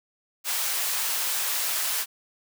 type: high-pass noise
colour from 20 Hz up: white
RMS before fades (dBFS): -27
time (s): 0.44-2.06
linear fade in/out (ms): 50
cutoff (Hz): 720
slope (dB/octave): 12
effects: none